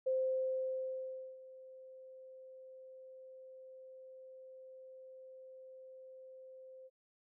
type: tone with ADSR envelope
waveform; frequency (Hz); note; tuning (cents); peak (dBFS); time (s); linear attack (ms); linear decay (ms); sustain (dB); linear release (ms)
sine; 521; C5; -7; -30; 0.06-6.9; 12; 1300; -21; 38
effects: none